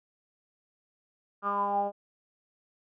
10% pulse tone with low-pass filter sweep, 202 Hz, G#3, 48 cents flat, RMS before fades -29 dBFS, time 1.42-1.92 s, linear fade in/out 50 ms, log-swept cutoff 1300 to 670 Hz, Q 9.3, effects none

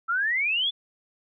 sine exponential sweep, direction up, 1318.5 to 3520 Hz, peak -22 dBFS, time 0.08-0.71 s, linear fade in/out 20 ms, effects none

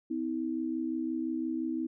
sine tone pair together, 255 / 320.8 Hz, C4 / E4, -44 / -47 cents, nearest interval major third, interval 397 cents, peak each -34 / -32 dBFS, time 0.1-1.87 s, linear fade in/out 10 ms, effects none

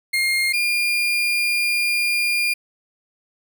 35% pulse tone pair in turn, 2129 / 2412 Hz, C7 / D7, +30 / +46 cents, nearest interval major second, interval 216 cents, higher second, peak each -16 dBFS, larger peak neither, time 0.13-0.53 / 0.53-2.54 s, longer second, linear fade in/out 10 ms, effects 9-bit

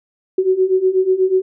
sine beating tone pair, 370 / 378.2 Hz, F#4 / F#4, 0 / +38 cents, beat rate 8.2 Hz, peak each -17 / -14 dBFS, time 0.38-1.42 s, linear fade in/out 5 ms, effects none

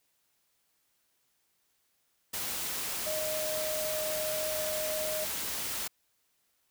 sine tone in noise, 620 Hz, D#5, 6 cents flat, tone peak -33 dBFS, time 3.06-5.25 s, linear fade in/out 10 ms, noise white, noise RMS -35 dBFS, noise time 2.33-5.88 s, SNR -1 dB, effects white hiss -74 dBFS RMS until 6.7 s

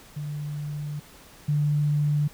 sine tone pair in turn, 147.6 / 147.6 Hz, D3 / D3, +9 / +9 cents, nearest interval unison, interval 0 cents, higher neither, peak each -29 / -20 dBFS, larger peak second, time 0.16-1 / 1.48-2.28 s, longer first, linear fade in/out 10 ms, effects pink hiss -50 dBFS RMS until 2.33 s

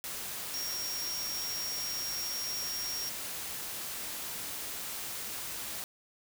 sine tone in noise, 5588 Hz, F8, in tune, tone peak -35 dBFS, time 0.54-3.09 s, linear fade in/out 0 ms, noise white, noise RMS -39 dBFS, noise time 0.04-5.84 s, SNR +1 dB, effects none

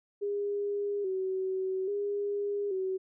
sine tone with vibrato, 392 Hz, G4, in tune, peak -29 dBFS, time 0.21-2.98 s, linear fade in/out 20 ms, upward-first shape square, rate 0.6 Hz, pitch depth 64 cents each way, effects none

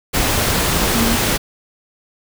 sine tone in noise, 229.4 Hz, A#3, 28 cents flat, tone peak -17 dBFS, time 0.94-1.17 s, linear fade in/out 20 ms, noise pink, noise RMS -17 dBFS, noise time 0.13-1.38 s, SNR -3 dB, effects none

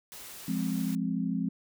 white noise, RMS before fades -45 dBFS, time 0.12-0.95 s, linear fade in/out 0 ms
sine chord, F minor, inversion none, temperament equal, 174.61 / 207.7 / 261.6 Hz, F3 / Ab3 / C4, 0 / 0 / 0 cents, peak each -32 dBFS, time 0.48-1.49 s, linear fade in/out 5 ms
effects none

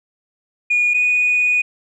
sine tone pair in turn, 2444 / 2471 Hz, D#7 / D#7, -32 / -13 cents, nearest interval unison, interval 19 cents, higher second, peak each -12 dBFS, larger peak neither, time 0.7-0.94 / 0.94-1.62 s, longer second, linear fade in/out 10 ms, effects tanh soft clip ceiling -9 dBFS

